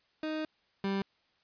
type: tone pair in turn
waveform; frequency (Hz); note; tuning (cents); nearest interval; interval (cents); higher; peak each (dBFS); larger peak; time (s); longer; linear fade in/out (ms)
30% pulse; 311.1 / 195.98; D#4 / G3; 0 / 0; minor sixth; 800; first; -30 / -27; second; 0.23-0.45 / 0.84-1.02; first; 2
effects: white hiss -71 dBFS RMS until 1.43 s + resampled to 11025 Hz